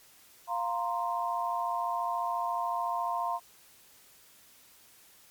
sine chord, F suspended fourth, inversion none, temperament equal, 698.5 / 932.3 / 1046.5 Hz, F5 / Bb5 / C6, 0 / 0 / 0 cents, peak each -33 dBFS, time 0.47-3.4 s, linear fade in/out 50 ms, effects white hiss -58 dBFS RMS until 5.3 s + MP3 96 kbps

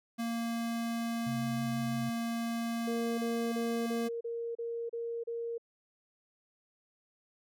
square tone, 231.7 Hz, A#3, 10 cents flat, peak -33 dBFS, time 0.18-4.09 s, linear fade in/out 20 ms
sine tone with vibrato, 131.5 Hz, C3, 9 cents sharp, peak -36 dBFS, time 1.26-2.1 s, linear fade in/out 10 ms, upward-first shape triangle, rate 6.2 Hz, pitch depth 35 cents each way
sine tone bursts, 465.7 Hz, A#4, 2 cents flat, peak -34 dBFS, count 8, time 2.87-5.581 s, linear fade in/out 10 ms, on 310 ms, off 33 ms
effects none

